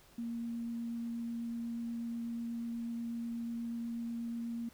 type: tone with vibrato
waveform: sine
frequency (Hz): 233.1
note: A#3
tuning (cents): 0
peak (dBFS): -36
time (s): 0.18-4.69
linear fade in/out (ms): 5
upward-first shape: triangle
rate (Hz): 8.2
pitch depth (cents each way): 8
effects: pink hiss -62 dBFS RMS until 4.73 s